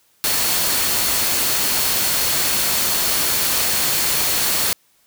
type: tone in noise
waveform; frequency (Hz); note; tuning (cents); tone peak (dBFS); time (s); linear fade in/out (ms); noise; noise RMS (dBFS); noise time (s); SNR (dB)
sine; 4360; C#8; -29; -29; 0.24-4.73; 0; white; -19; 0.24-4.73; -13
effects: white hiss -59 dBFS RMS until 5.06 s